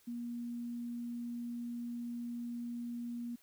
sine tone, 238.1 Hz, A#3, 37 cents sharp, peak -38 dBFS, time 0.07-3.36 s, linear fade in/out 10 ms, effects white hiss -67 dBFS RMS until 3.42 s

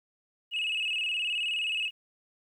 sine tone with vibrato, 2735 Hz, F7, 37 cents flat, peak -26 dBFS, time 0.51-1.91 s, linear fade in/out 50 ms, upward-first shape square, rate 19 Hz, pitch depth 88 cents each way, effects tanh soft clip ceiling -25 dBFS + 11-bit

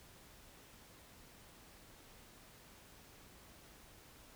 silence, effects pink hiss -60 dBFS RMS until 4.35 s

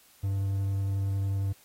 triangle tone with vibrato, 98 Hz, G2, in tune, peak -24 dBFS, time 0.23-1.53 s, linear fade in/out 10 ms, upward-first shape triangle, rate 11 Hz, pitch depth 10 cents each way, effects white hiss -59 dBFS RMS until 1.64 s + AAC 48 kbps

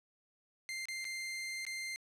sawtooth tone with dropouts, 2093 Hz, C7, in tune, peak -35 dBFS, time 0.69-1.96 s, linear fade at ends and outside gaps 0 ms, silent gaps 0.855-0.885 / 1.044-1.051 / 1.651-1.666 s, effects low-pass 10000 Hz 12 dB/octave + 12-bit

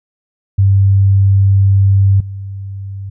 sine tone with level steps, 98 Hz, G2, in tune, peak -6 / -22 dBFS, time 0.58-3.1 s, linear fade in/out 10 ms, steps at 2.2 s, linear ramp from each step 5 ms, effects none

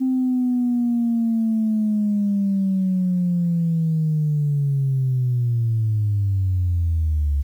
sine linear sweep, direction down, 261.6 to 69.2 Hz, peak -16 dBFS, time 0-7.43 s, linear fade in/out 20 ms, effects tanh soft clip ceiling -13 dBFS + 9-bit

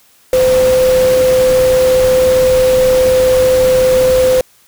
sine tone in noise, 513 Hz, C5, 34 cents flat, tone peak -7 dBFS, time 0.33-4.41 s, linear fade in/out 2 ms, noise pink, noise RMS -21 dBFS, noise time 0.33-4.41 s, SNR +11 dB, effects white hiss -49 dBFS RMS until 4.67 s

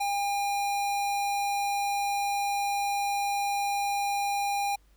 square tone, 806 Hz, G5, 48 cents sharp, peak -27 dBFS, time 0-4.76 s, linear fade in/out 10 ms, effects added 50 Hz sine -58 dBFS peak until 4.96 s + pink hiss -68 dBFS RMS until 4.96 s

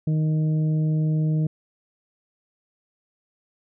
harmonic tone, 155.56 Hz, D#3, in tune, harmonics 1 / 2 / 3 / 4, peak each -19 / -32 / -39 / -42 dBFS, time 0.07-1.47 s, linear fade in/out 5 ms, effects none

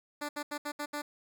10% pulse tone bursts at uneven times, 293.7 Hz, D4, in tune, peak -26 dBFS, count 6, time 0.21-0.29 / 0.36-0.43 / 0.51-0.58 / 0.65-0.72 / 0.79-0.86 / 0.93-1.02 s, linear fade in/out 10 ms, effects none

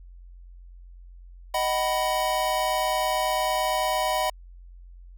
square chord, B major, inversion first, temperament equal with one note detuned, 622.3 / 751.2 / 987.8 Hz, D#5 / F#5 / B5, 0 / +26 / 0 cents, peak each -28 dBFS, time 1.54-4.3 s, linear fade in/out 5 ms, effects added 44 Hz sine -43 dBFS peak until 5.17 s

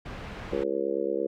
pink low-pass noise, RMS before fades -39 dBFS, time 0.05-0.64 s, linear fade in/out 10 ms, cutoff 2500 Hz, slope 12 dB/octave
harmonic tone, 68.9 Hz, C#2, 10 cents flat, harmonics 3 / 4 / 5 / 6 / 7 / 8, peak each -40 / -40 / -31 / -32 / -30 / -34 dBFS, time 0.52-1.27 s, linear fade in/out 5 ms
effects none

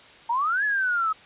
sine exponential two-way sweep, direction up then down, 901 to 1727 to 1266 Hz, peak -21 dBFS, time 0.29-1.13 s, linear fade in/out 10 ms, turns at 0.64 s, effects white hiss -49 dBFS RMS until 1.25 s + resampled to 8000 Hz

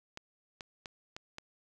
clicks, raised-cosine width 0.2 ms, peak -25 dBFS, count 5, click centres 0.174 / 0.608 / 0.858 / 1.165 / 1.384 s, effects none

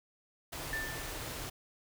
pink band-stop noise, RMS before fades -41 dBFS, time 0.52-1.5 s, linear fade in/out 10 ms, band 170 to 240 Hz, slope 96 dB/octave
sine tone with exponential decay, 1775 Hz, A6, 15 cents sharp, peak -32 dBFS, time 0.73-1.42 s, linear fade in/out 1 ms, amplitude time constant 150 ms
effects none

